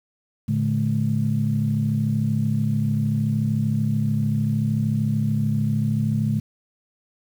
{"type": "tone cluster", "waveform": "sine", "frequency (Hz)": [112.7, 146, 213.4], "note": ["A2", "D3", "G#3"], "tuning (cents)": [42, -10, 47], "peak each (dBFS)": -23, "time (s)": [0.48, 6.4], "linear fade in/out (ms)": 10, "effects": ["tanh soft clip ceiling -9 dBFS", "8-bit"]}